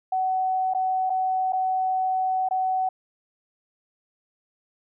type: tone with dropouts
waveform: sine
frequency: 751 Hz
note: F#5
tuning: 26 cents sharp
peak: -21 dBFS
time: 0.12-2.89 s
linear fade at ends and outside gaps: 5 ms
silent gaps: 0.737-0.747 / 1.097-1.101 / 1.524-1.531 / 2.488-2.509 s
effects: none